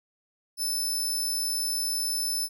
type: tone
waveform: 20% pulse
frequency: 5274 Hz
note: E8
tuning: in tune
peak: -21 dBFS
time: 0.57-2.49 s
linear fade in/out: 50 ms
effects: none